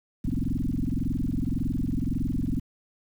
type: tone with frequency modulation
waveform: sine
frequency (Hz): 138.2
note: C#3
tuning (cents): -5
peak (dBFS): -24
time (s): 0.24-2.6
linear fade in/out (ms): 10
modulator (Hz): 21.8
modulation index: 6.7
effects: 9-bit